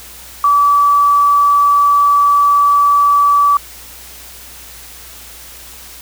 sine tone, 1151 Hz, D6, 35 cents flat, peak -7 dBFS, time 0.44-3.57 s, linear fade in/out 2 ms, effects added 60 Hz sine -42 dBFS peak until 6.01 s + white hiss -35 dBFS RMS until 6.01 s

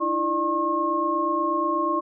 sine tone cluster, 306.8 / 335.1 / 596 / 1079 Hz, D#4 / E4 / D5 / C#6, -24 / +29 / +25 / -47 cents, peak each -31 / -27 / -30 / -23 dBFS, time 0-2.01 s, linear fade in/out 20 ms, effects none

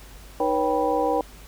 sine tone cluster, 309.9 / 485.6 / 551 / 784 / 981 Hz, D#4 / B4 / C#5 / G5 / B5, -7 / -29 / -11 / 0 / -12 cents, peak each -28 / -24 / -27 / -25 / -29 dBFS, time 0.4-1.21 s, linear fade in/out 2 ms, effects added 50 Hz sine -44 dBFS peak until 1.47 s + pink hiss -48 dBFS RMS until 1.47 s

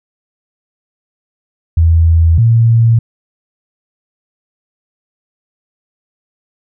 sine tone pair in turn, 82.41 / 115.14 Hz, E2 / A#2, 0 / -21 cents, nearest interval tritone, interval 579 cents, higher second, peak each -5 dBFS, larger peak neither, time 1.77-2.38 / 2.38-2.99 s, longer neither, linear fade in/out 5 ms, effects none

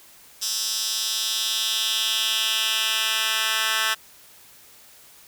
10% pulse tone with high-pass filter sweep, 220 Hz, A3, in tune, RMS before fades -24 dBFS, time 0.41-3.95 s, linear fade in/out 20 ms, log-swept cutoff 5200 to 1900 Hz, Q 2.1, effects white hiss -50 dBFS RMS until 5.27 s

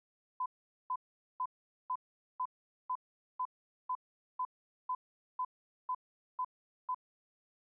sine tone bursts, 1009 Hz, B5, 37 cents sharp, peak -32 dBFS, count 14, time 0.4-6.946 s, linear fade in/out 5 ms, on 59 ms, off 440 ms, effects none

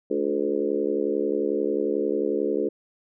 harmonic tone with a mistuned harmonic, 71.2 Hz, C#2, 47 cents sharp, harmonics 3 / 4 / 5 / 6 / 7 / 8, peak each -34 / -29 / -28 / -26 / -29 / -39 dBFS, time 0.1-2.69 s, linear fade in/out 10 ms, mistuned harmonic 4, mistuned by +39 cents, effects none

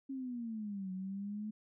sine exponential two-way sweep, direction down then up, 273.9 to 185 to 215.9 Hz, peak -38 dBFS, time 0.09-1.51 s, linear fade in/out 10 ms, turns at 0.92 s, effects none

